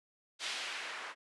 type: noise with low-pass filter sweep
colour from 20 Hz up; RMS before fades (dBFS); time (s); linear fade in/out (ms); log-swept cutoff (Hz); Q
blue; -41; 0.39-1.15; 50; 3700 to 1500; 1.1
effects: high-pass 300 Hz 12 dB/octave + resampled to 24000 Hz